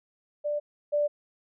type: tone pair in turn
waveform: sine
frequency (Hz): 590 / 587.9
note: D5 / D5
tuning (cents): +8 / +2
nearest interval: unison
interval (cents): 6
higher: first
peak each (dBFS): -26 / -22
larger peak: second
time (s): 0.44-0.6 / 0.92-1.08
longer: neither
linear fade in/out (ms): 20
effects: none